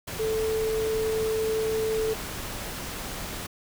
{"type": "tone in noise", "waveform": "sine", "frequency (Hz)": 440, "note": "A4", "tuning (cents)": 0, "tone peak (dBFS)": -24, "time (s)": [0.19, 2.14], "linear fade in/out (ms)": 10, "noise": "pink", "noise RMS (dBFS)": -35, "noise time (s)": [0.07, 3.47], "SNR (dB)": 8, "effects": []}